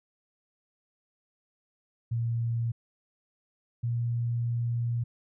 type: tone pair in turn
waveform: sine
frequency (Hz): 116.54 / 118.37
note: A#2 / A#2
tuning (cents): 0 / +27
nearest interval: unison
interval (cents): 27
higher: second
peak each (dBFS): -26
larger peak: neither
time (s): 2.11-2.72 / 3.83-5.04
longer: second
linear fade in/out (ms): 10
effects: none